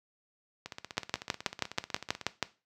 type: two click trains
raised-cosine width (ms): 0.2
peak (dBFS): -10 / -22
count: 10 / 26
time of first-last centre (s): 0.98-2.427 / 0.66-2.213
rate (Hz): 6.22 / 16.1
effects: noise-tail reverb RT60 0.3 s tail -17 dB re dry + high-pass 80 Hz 12 dB/octave